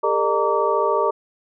sine tone cluster, 404.1 / 458.3 / 603 / 923 / 1151 Hz, G#4 / A#4 / D5 / A#5 / D6, -47 / -29 / +46 / -17 / -35 cents, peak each -23 dBFS, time 0.03-1.11 s, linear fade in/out 10 ms, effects none

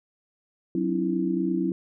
sine tone cluster, 185.5 / 269.3 / 303.2 / 332 Hz, F#3 / C#4 / D#4 / E4, +5 / -50 / -45 / +12 cents, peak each -28 / -29 / -32 / -26 dBFS, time 0.75-1.72 s, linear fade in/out 2 ms, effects none

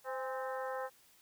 harmonic tone with a mistuned harmonic, 259.8 Hz, C4, 12 cents flat, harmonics 2 / 3 / 4 / 5 / 6 / 7, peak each -39 / -43 / -45 / -47 / -49 / -50 dBFS, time 0.04-0.9 s, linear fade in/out 50 ms, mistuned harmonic 3, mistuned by +59 cents, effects white hiss -65 dBFS RMS until 1.21 s

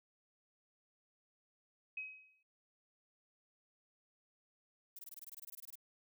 sine tone with exponential decay, 2539 Hz, D#7, 34 cents sharp, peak -38 dBFS, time 1.97-2.43 s, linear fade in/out 5 ms, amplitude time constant 100 ms
violet noise bursts, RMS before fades -50 dBFS, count 16, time 4.96-5.755 s, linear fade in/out 5 ms, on 30 ms, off 21 ms
effects none

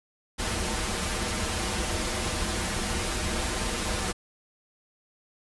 pink noise with comb filter, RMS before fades -29 dBFS, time 0.38-4.13 s, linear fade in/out 20 ms, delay 7.2 ms, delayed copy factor -0.9, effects resampled to 24000 Hz

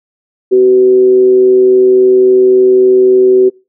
sine tone with frequency modulation, 378.2 Hz, F#4, 38 cents sharp, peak -3 dBFS, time 0.51-3.5 s, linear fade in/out 20 ms, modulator 120 Hz, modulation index 0.26, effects noise-tail reverb RT60 0.3 s tail -25 dB re dry

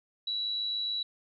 sine tone with amplitude modulation, 3920 Hz, B7, 14 cents flat, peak -28 dBFS, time 0.27-1.03 s, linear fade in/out 5 ms, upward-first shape sine, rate 107 Hz, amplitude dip 35%, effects none

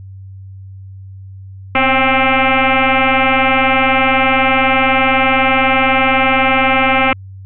sine tone with frequency modulation, 784 Hz, G5, in tune, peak -9 dBFS, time 1.75-7.13 s, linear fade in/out 2 ms, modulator 264 Hz, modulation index 7.1, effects added 96 Hz sine -30 dBFS peak until 7.45 s

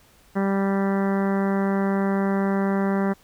harmonic tone, 196 Hz, G3, in tune, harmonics 1 / 2 / 3 / 4 / 5 / 6 / 7 / 8 / 9 / 10, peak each -21 / -27 / -31 / -33 / -35 / -37 / -38 / -39 / -40 / -41 dBFS, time 0.35-3.14 s, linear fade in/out 20 ms, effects pink hiss -56 dBFS RMS until 3.23 s

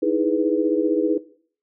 sine chord, E major seventh, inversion third, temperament equal with one note detuned, 311.1 / 326.6 / 415.3 / 493.9 Hz, D#4 / E4 / G#4 / B4, 0 / -16 / 0 / 0 cents, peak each -23 dBFS, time 0.02-1.18 s, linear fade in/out 10 ms, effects noise-tail reverb RT60 0.5 s tail -18 dB re dry

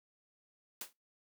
white noise with exponential decay, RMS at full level -38 dBFS, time 0.81-0.93 s, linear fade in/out 2 ms, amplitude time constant 26 ms, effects noise-tail reverb RT60 0.2 s tail -22 dB re dry + high-pass 200 Hz 12 dB/octave

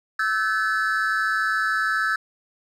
triangle tone cluster, 1312 / 1525 / 1726 Hz, E6 / G6 / A6, -9 / -48 / -34 cents, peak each -23 dBFS, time 0.19-2.16 s, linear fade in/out 5 ms, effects none

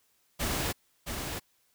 pink noise with echo, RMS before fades -31 dBFS, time 0.39-0.73 s, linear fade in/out 20 ms, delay 670 ms, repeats 1, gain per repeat -5 dB, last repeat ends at 1.4 s, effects white hiss -70 dBFS RMS until 1.74 s

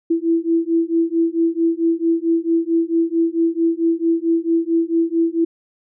sine beating tone pair, 329.6 / 334.1 Hz, E4 / E4, 0 / +23 cents, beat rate 4.5 Hz, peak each -18 dBFS, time 0.1-5.45 s, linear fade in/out 10 ms, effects none

